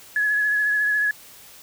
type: tone with vibrato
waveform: sine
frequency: 1691 Hz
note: G#6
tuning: 31 cents sharp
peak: -18 dBFS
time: 0.16-1.11 s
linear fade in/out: 2 ms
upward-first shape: sine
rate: 14 Hz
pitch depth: 24 cents each way
effects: white hiss -46 dBFS RMS until 1.62 s